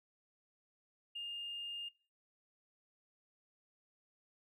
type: tone with tanh clipping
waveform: triangle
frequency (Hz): 2821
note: F7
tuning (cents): +17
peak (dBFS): -40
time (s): 1.15-1.89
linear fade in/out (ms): 10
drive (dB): 1
effects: noise-tail reverb RT60 0.4 s tail -22 dB re dry